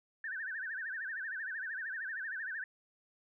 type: tone with vibrato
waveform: sine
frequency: 1661.2 Hz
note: G#6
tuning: in tune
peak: -37 dBFS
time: 0.24-2.64 s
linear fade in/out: 2 ms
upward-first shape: sine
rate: 13 Hz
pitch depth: 180 cents each way
effects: none